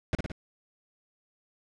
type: noise with echo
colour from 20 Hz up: brown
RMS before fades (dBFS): -26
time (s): 0.13-0.15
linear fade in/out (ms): 0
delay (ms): 56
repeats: 3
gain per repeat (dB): -4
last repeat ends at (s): 0.318
effects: low-pass 5000 Hz 12 dB/octave

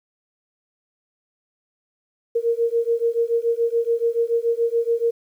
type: beating tone pair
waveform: sine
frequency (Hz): 461.8 / 468.8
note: A#4 / A#4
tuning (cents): -16 / +10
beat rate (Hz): 7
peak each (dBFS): -21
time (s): 2.35-5.11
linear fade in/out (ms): 10
effects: 9-bit

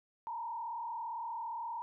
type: tone with frequency modulation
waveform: sine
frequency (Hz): 928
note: A#5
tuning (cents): -8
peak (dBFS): -37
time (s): 0.27-1.82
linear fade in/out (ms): 0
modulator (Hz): 37.6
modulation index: 1.1
effects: none

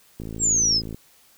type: click train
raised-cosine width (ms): 3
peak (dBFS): -21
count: 42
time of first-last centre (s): 0.2-0.945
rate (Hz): 55
type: exponential sweep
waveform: sine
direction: down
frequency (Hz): 7710 to 4954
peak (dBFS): -17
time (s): 0.39-0.82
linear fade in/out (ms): 50
effects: white hiss -56 dBFS RMS until 1.37 s

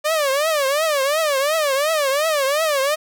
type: tone with vibrato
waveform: sawtooth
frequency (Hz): 587.3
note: D5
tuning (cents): 0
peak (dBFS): -13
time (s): 0.04-2.96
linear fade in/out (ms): 20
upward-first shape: triangle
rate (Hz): 2.8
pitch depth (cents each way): 200
effects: none

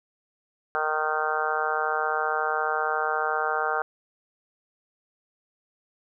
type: harmonic tone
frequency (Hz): 154.6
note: D#3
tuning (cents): -11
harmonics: 3 / 4 / 5 / 6 / 7 / 8 / 9 / 10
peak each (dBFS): -32 / -34 / -29 / -35 / -35 / -31 / -30 / -32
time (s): 0.75-3.82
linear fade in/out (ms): 0
effects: none

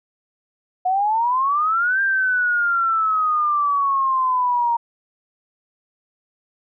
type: exponential two-way sweep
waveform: sine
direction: up then down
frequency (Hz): 724 to 1596 to 931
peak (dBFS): -16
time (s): 0.85-4.77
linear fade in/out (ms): 10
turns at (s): 2.01
effects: none

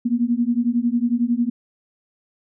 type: beating tone pair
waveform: sine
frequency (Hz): 233.1 / 244.1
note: A#3 / B3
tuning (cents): 0 / -20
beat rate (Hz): 11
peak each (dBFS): -20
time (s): 0.05-1.5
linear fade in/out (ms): 10
effects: none

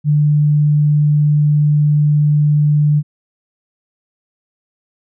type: tone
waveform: sine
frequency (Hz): 148.6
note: D3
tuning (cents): +21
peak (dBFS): -9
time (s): 0.04-3.03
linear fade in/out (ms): 50
effects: none

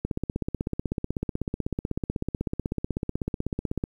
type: click train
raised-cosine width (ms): 3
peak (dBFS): -14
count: 62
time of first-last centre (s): 0.05-3.839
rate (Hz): 16.1
effects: 9-bit

